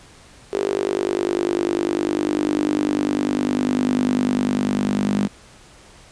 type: tone with high-pass filter sweep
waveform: sawtooth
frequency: 50 Hz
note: G1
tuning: 35 cents sharp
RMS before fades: -21 dBFS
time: 0.52-5.28 s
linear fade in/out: 20 ms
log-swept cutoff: 400 to 210 Hz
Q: 6.9
effects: pink hiss -47 dBFS RMS until 6.11 s + resampled to 22050 Hz